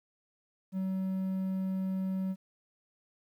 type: tone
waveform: triangle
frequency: 189.3 Hz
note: F#3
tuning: 40 cents sharp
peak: -28 dBFS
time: 0.72-2.36 s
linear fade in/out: 50 ms
effects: 11-bit